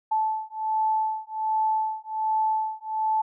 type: beating tone pair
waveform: sine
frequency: 872 / 873.3 Hz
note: A5 / A5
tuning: -16 / -13 cents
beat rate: 1.3 Hz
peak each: -26 dBFS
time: 0.11-3.22 s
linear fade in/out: 10 ms
effects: none